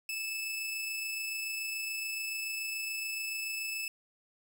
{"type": "tone with amplitude modulation", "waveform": "sawtooth", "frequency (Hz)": 2620, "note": "E7", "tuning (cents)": -11, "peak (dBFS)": -30, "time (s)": [0.09, 3.88], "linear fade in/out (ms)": 2, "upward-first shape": "sine", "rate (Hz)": 27, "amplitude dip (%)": 25, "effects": []}